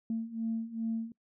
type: beating tone pair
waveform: sine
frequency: 224.4 / 226.9 Hz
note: A3 / A#3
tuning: +34 / -47 cents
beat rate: 2.5 Hz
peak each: -36 / -33 dBFS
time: 0.1-1.12 s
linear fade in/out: 2 ms
effects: noise-tail reverb RT60 0.1 s tail -24 dB re dry + tanh soft clip ceiling -24 dBFS